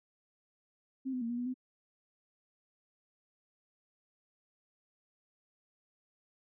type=tone with pitch steps; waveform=sine; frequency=264.1 / 252.5 / 231.3 / 240 / 244.7 / 255 Hz; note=C4 / B3 / A#3 / B3 / B3 / C4; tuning=+16 / +39 / -13 / -49 / -16 / -44 cents; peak=-33 dBFS; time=1.05-1.542 s; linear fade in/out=20 ms; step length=82 ms; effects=none